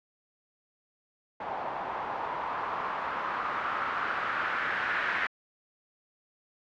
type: noise with low-pass filter sweep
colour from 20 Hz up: blue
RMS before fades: -32 dBFS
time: 1.4-5.27 s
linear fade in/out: 5 ms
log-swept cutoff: 820 to 1700 Hz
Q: 2.8
effects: low-pass 3000 Hz 12 dB/octave